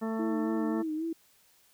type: harmonic tone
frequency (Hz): 222.7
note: A3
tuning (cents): +21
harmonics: 1 / 2 / 3 / 4 / 5 / 6 / 8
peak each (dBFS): -31 / -37 / -41 / -43 / -45 / -47 / -49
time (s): 0.01-0.83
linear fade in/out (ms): 20
type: tone with vibrato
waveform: sine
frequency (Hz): 319.1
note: D#4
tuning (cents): +44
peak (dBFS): -30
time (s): 0.19-1.13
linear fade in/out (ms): 5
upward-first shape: sine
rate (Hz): 3.7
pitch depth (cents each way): 64
effects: white hiss -64 dBFS RMS until 1.73 s